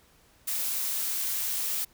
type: noise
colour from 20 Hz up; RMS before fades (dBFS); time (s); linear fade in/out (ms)
blue; -30; 0.47-1.85; 10
effects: pink hiss -61 dBFS RMS until 1.93 s